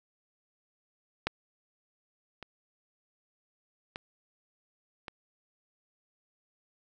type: clicks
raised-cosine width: 0.3 ms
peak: -12 / -26 / -21 / -23 dBFS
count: 4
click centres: 1.27 / 2.427 / 3.959 / 5.082 s
effects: none